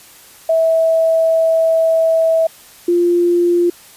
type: tone pair in turn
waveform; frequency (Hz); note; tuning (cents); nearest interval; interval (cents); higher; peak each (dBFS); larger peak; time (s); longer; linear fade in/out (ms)
sine; 651 / 348.2; E5 / F4; -22 / -5; major seventh; 1083; first; -10; neither; 0.49-2.47 / 2.88-3.7; first; 5
effects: white hiss -42 dBFS RMS until 3.96 s + resampled to 32000 Hz